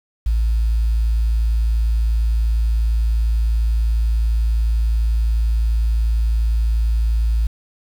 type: tone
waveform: sine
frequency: 55.7 Hz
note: A1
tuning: 22 cents sharp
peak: -13 dBFS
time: 0.26-7.47 s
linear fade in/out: 5 ms
effects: tanh soft clip ceiling -11 dBFS + 7-bit